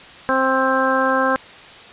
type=harmonic tone; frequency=263.5 Hz; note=C4; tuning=12 cents sharp; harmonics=1 / 2 / 3 / 4 / 5 / 6; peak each=-23 / -20 / -25 / -21 / -23 / -22 dBFS; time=0.29-1.36 s; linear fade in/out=0 ms; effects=white hiss -40 dBFS RMS until 1.92 s + resampled to 8000 Hz